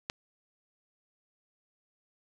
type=click; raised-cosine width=0.2 ms; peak=-15 dBFS; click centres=0.099 s; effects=none